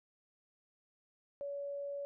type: tone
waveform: sine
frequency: 566 Hz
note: C#5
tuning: 36 cents sharp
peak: -38 dBFS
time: 1.41-2.05 s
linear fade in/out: 0 ms
effects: none